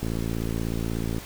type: click train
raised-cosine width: 3 ms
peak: -16 dBFS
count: 66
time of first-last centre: 0.03-1.182 s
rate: 56.4 Hz
effects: pink hiss -41 dBFS RMS until 1.25 s